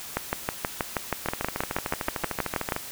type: two click trains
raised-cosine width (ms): 0.5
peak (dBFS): -12 / -9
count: 21 / 17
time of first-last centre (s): 1.26-2.764 / 0.17-2.722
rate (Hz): 13.3 / 6.27
effects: white hiss -39 dBFS RMS until 2.91 s